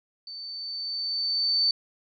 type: tone with level ramp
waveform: sine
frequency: 4542 Hz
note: C#8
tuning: 41 cents sharp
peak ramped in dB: -37 to -19 dBFS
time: 0.27-1.71 s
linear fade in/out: 2 ms
effects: none